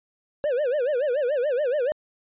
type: tone with vibrato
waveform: triangle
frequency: 540 Hz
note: C#5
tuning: 45 cents flat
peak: -19 dBFS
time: 0.44-1.92 s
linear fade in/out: 0 ms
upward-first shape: sine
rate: 7 Hz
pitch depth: 220 cents each way
effects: resampled to 8000 Hz